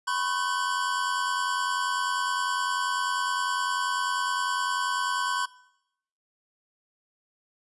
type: tone cluster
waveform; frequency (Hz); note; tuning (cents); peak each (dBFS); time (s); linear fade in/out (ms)
square; 997 / 1087 / 1520; B5 / C#6 / F#6; +16 / -34 / +46; -31; 0.07-5.46; 10
effects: noise-tail reverb RT60 0.8 s tail -21 dB re dry + resampled to 24000 Hz